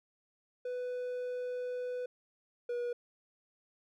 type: tone pair in turn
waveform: triangle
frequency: 496.9 / 483 Hz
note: B4 / B4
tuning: +11 / -39 cents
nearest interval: unison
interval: 50 cents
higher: first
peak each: -33 / -31 dBFS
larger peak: second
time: 0.65-2.06 / 2.69-2.93 s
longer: first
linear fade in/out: 5 ms
effects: none